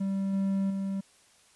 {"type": "tone with level steps", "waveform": "triangle", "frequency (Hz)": 194.7, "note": "G3", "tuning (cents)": -12, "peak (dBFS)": [-25, -23, -27], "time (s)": [0, 1.01], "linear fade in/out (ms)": 10, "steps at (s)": [0.33, 0.7], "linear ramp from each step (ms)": 5, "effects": ["white hiss -61 dBFS RMS until 1.55 s", "resampled to 24000 Hz"]}